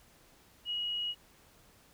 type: tone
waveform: sine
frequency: 2900 Hz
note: F#7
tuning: 35 cents flat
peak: -32 dBFS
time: 0.65-1.15 s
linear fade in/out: 50 ms
effects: pink hiss -62 dBFS RMS until 1.93 s